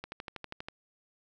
click train, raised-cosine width 0.3 ms, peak -23 dBFS, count 9, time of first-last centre 0.04-0.685 s, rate 12.4 Hz, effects none

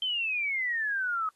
sine exponential sweep, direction down, 3136 to 1259 Hz, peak -27 dBFS, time 0.02-1.29 s, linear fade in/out 2 ms, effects white hiss -70 dBFS RMS until 1.35 s + AAC 32 kbps

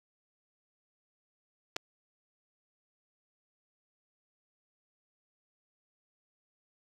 clicks, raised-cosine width 0.2 ms, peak -20 / -15 dBFS, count 2, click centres 1.762 / 1.765 s, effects high-pass 80 Hz 12 dB/octave + 7-bit

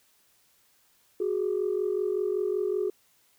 sine tone pair together, 370 / 415.3 Hz, F#4 / G#4, 0 / 0 cents, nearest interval major second, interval 200 cents, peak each -27 dBFS, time 1.2-2.9 s, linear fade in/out 5 ms, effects tanh soft clip ceiling -19 dBFS + white hiss -65 dBFS RMS until 3.38 s

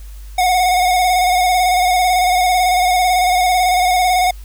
square tone with vibrato, 729 Hz, F#5, 26 cents flat, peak -12 dBFS, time 0.38-4.31 s, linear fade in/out 5 ms, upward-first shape square, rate 18 Hz, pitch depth 31 cents each way, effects added 50 Hz sine -30 dBFS peak until 4.44 s + white hiss -47 dBFS RMS until 4.44 s

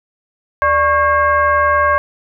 sine tone with frequency modulation, 1100 Hz, C#6, 14 cents flat, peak -10 dBFS, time 0.62-1.98 s, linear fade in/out 0 ms, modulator 511 Hz, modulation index 1.1, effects none

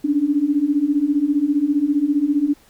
sine beating tone pair, 280 / 295 Hz, C#4 / D4, +18 / +8 cents, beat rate 15 Hz, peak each -20 / -17 dBFS, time 0.04-2.54 s, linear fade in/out 10 ms, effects pink hiss -53 dBFS RMS until 2.69 s

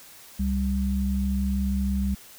sine tone pair together, 67.36 / 196 Hz, C#2 / G3, -49 / 0 cents, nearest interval octave + tritone, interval 1849 cents, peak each -25 dBFS, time 0.39-2.15 s, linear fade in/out 10 ms, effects white hiss -48 dBFS RMS until 2.38 s

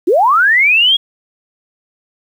sine linear sweep, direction up, 304.5 to 3341 Hz, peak -7 dBFS, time 0.07-0.97 s, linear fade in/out 10 ms, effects 7-bit

